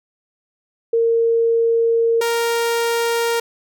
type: tone pair in turn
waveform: sine / sawtooth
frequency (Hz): 460.1 / 466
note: A#4 / A#4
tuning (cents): -23 / -1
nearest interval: unison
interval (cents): 22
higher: second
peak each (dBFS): -13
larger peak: neither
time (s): 0.93-2.21 / 2.21-3.4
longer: first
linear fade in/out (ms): 5
effects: none